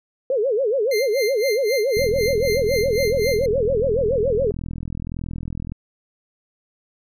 sine tone with vibrato, 479.7 Hz, A#4, 50 cents sharp, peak -17 dBFS, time 0.3-4.51 s, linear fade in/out 2 ms, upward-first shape sine, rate 7.1 Hz, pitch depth 270 cents each way
25% pulse tone with tremolo, 2093 Hz, C7, in tune, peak -20 dBFS, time 0.91-3.46 s, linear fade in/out 5 ms, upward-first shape sine, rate 3.9 Hz, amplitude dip 85%
click train, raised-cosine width 5 ms, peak -17 dBFS, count 157, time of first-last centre 1.97-5.72 s, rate 41.6 Hz
effects none

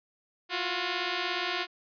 5% pulse beating tone pair, 344.7 / 361.7 Hz, F4 / F#4, -23 / -39 cents, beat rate 17 Hz, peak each -22 / -19 dBFS, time 0.49-1.67 s, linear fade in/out 50 ms, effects resampled to 11025 Hz

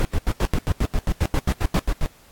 brown noise bursts, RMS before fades -19 dBFS, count 16, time 0-2.06 s, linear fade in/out 0 ms, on 50 ms, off 84 ms, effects pink hiss -52 dBFS RMS until 2.31 s + AAC 64 kbps

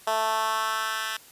10% pulse tone with high-pass filter sweep, 220 Hz, A3, in tune, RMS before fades -27 dBFS, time 0.07-1.17 s, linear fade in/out 5 ms, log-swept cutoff 700 to 1900 Hz, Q 2, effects white hiss -51 dBFS RMS until 1.31 s + resampled to 32000 Hz

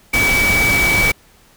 sine tone in noise, 2287 Hz, D7, 47 cents flat, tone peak -13 dBFS, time 0.13-1.12 s, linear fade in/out 10 ms, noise pink, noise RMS -19 dBFS, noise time 0.13-1.12 s, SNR +3 dB, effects pink hiss -50 dBFS RMS until 1.56 s

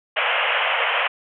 white band-pass noise, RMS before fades -21 dBFS, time 0.16-1.08 s, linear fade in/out 10 ms, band 480 to 3100 Hz, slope 96 dB/octave, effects none

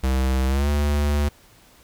square tone with pitch glide, 65.41 to 73 Hz, C2 to D2, 0 to -10 cents, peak -19 dBFS, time 0.03-1.29 s, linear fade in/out 10 ms, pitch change +190 cents, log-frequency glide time 0.47-0.69 s, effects pink hiss -53 dBFS RMS until 1.83 s

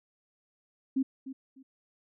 sine tone with echo, 265.9 Hz, C4, 28 cents sharp, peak -24 dBFS, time 0.96-1.03 s, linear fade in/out 10 ms, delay 300 ms, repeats 2, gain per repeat -13 dB, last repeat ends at 1.63 s, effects none

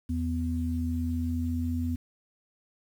sine tone pair together, 82.8 / 248.1 Hz, E2 / B3, +8 / +8 cents, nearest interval octave + perfect fifth, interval 1900 cents, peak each -29 / -30 dBFS, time 0.09-1.96 s, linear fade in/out 10 ms, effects 9-bit

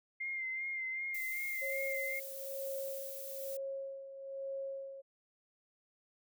sine tone with vibrato, 2100 Hz, C7, 6 cents sharp, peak -36 dBFS, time 0.2-2.2 s, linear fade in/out 10 ms, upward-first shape sine, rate 2.6 Hz, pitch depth 34 cents each way
violet noise, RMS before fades -46 dBFS, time 1.14-3.57 s, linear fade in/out 5 ms
sine tone with tremolo, 544 Hz, C#5, 33 cents flat, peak -37 dBFS, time 1.61-5.02 s, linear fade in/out 20 ms, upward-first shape sine, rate 1.1 Hz, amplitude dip 65%
effects none

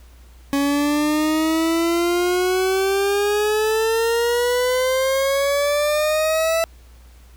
40% pulse exponential sweep, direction up, 278.2 to 663 Hz, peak -16 dBFS, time 0.53-6.64 s, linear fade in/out 0 ms, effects added 60 Hz sine -43 dBFS peak until 7.36 s + pink hiss -54 dBFS RMS until 7.36 s

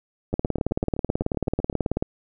two click trains, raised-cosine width 2 ms, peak -9 / -20 dBFS, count 32 / 12, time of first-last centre 0.34-2.025 / 0.33-1.728 s, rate 18.4 / 7.87 Hz, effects none

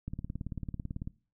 click train, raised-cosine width 5 ms, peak -24 dBFS, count 19, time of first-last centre 0.08-1.074 s, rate 18.1 Hz, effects noise-tail reverb RT60 0.4 s tail -22 dB re dry

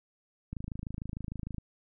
click train, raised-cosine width 5 ms, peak -25 dBFS, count 29, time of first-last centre 0.53-1.583 s, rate 26.6 Hz, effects none

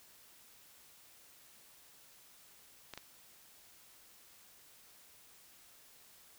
clicks, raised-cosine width 0.2 ms, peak -27 dBFS, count 2, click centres 2.937 / 2.976 s, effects white hiss -61 dBFS RMS until 6.38 s

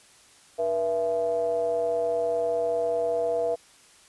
triangle ring-modulated tone, 92.5 Hz, F#2, in tune, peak -18 dBFS, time 0.58-3.56 s, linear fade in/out 20 ms, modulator 575 Hz, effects white hiss -55 dBFS RMS until 4.08 s + resampled to 24000 Hz

